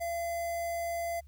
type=tone with notch filter; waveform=square; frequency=681 Hz; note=F5; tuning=44 cents flat; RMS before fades=-34 dBFS; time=0-1.21 s; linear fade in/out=20 ms; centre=3600 Hz; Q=1.2; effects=added 71 Hz sine -50 dBFS peak until 1.27 s + white hiss -75 dBFS RMS until 1.27 s